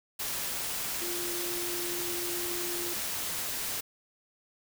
sine tone in noise, 349.2 Hz, F4, in tune, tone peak -37 dBFS, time 1.01-2.94 s, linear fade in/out 10 ms, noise white, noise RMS -34 dBFS, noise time 0.19-3.81 s, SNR -6 dB, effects none

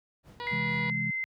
brown noise with tremolo, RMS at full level -44 dBFS, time 0.23-0.93 s, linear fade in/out 50 ms, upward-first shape sine, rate 4.4 Hz, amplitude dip 45%
harmonic tone, 483.4 Hz, B4, 37 cents flat, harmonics 1 / 2 / 3 / 4 / 5 / 6 / 7 / 8 / 9 / 10, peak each -42 / -37 / -49 / -43 / -52 / -48 / -50 / -49 / -51 / -55 dBFS, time 0.4-0.9 s, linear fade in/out 0 ms
sine tone, 2070 Hz, C7, 19 cents flat, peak -29 dBFS, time 0.47-1.24 s, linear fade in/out 0 ms
sine chord, C augmented, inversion none, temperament equal, 130.81 / 164.81 / 207.7 Hz, C3 / E3 / G#3, 0 / 0 / 0 cents, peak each -35 dBFS, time 0.51-1.11 s, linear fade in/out 10 ms
effects high-pass 80 Hz 12 dB/octave

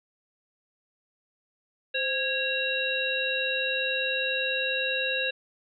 harmonic tone with a mistuned harmonic, 549 Hz, C#5, 17 cents flat, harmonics 1 / 3 / 5 / 7, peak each -32 / -31 / -29 / -32 dBFS, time 1.94-5.31 s, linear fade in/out 10 ms, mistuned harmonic 1, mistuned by -92 cents, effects none

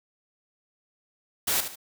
white noise with echo, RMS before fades -25 dBFS, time 1.47-1.61 s, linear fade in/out 10 ms, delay 74 ms, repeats 2, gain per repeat -9 dB, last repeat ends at 1.758 s, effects none

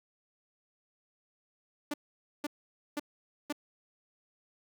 sawtooth tone bursts, 293.7 Hz, D4, in tune, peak -28 dBFS, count 4, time 1.91-3.526 s, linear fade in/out 5 ms, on 29 ms, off 500 ms, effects none

